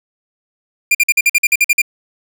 45% pulse tone bursts, 2397 Hz, D7, 35 cents sharp, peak -8 dBFS, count 11, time 0.91-1.818 s, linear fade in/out 5 ms, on 38 ms, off 49 ms, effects none

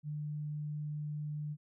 sine tone, 149.6 Hz, D3, 32 cents sharp, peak -36 dBFS, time 0.03-1.57 s, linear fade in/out 50 ms, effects none

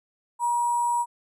sine tone with sample-and-hold, 955 Hz, A#5, 42 cents sharp, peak -21 dBFS, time 0.39-1.06 s, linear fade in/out 50 ms, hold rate 8820 Hz, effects resampled to 22050 Hz

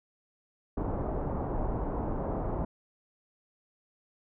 pink low-pass noise, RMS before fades -32 dBFS, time 0.77-2.65 s, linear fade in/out 5 ms, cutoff 950 Hz, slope 24 dB/octave, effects none

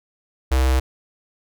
square tone with notch filter, 64.8 Hz, C2, 16 cents flat, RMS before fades -17 dBFS, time 0.51-0.8 s, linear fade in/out 10 ms, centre 190 Hz, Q 1.2, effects none

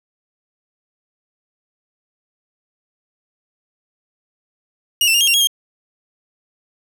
sawtooth tone with pitch steps, 2866 / 2677 / 2821 / 3234 / 2765 / 3296 / 3215 Hz, F7 / E7 / F7 / G#7 / F7 / G#7 / G7, +44 / +26 / +17 / -47 / -18 / -14 / +43 cents, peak -9 dBFS, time 5.01-5.472 s, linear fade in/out 2 ms, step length 66 ms, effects none

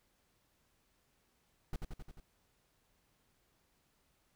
brown noise with echo, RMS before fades -36 dBFS, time 1.73-1.76 s, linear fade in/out 2 ms, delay 88 ms, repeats 5, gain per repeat -3 dB, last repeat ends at 2.2 s, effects pink hiss -75 dBFS RMS until 4.35 s

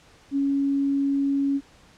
sine tone, 278 Hz, C#4, 5 cents sharp, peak -20 dBFS, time 0.31-1.61 s, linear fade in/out 50 ms, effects pink hiss -54 dBFS RMS until 1.97 s + low-pass 7000 Hz 12 dB/octave

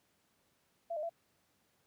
sine tone with pitch steps, 676 / 609 / 673 Hz, E5 / D#5 / E5, +43 / -37 / +36 cents, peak -35 dBFS, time 0.9-1.095 s, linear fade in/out 10 ms, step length 65 ms, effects pink hiss -74 dBFS RMS until 1.86 s + high-pass 100 Hz 12 dB/octave

